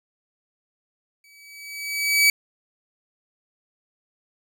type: tone with exponential growth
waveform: sawtooth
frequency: 2285 Hz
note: D7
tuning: 48 cents flat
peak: -9 dBFS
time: 1.24-2.3 s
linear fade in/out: 2 ms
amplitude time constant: 230 ms
effects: none